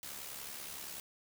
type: noise with amplitude modulation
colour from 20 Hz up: white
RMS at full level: -43 dBFS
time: 0.03-1 s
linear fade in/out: 0 ms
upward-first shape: sine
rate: 70.6 Hz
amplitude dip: 50%
effects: none